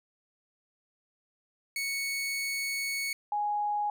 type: tone pair in turn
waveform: sawtooth / sine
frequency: 2217 / 830.4 Hz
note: C#7 / G#5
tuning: 0 / 0 cents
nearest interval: octave + perfect fourth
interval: 1700 cents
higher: first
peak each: -27 dBFS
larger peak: neither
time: 1.76-3.13 / 3.32-3.9 s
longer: first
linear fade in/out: 2 ms
effects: none